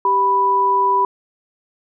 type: tone pair together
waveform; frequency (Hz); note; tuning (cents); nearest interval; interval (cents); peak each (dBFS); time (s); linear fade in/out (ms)
sine; 392 / 987.2; G4 / B5; 0 / -1; octave + major third; 1599; -22 / -13; 0.05-1.05; 2
effects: none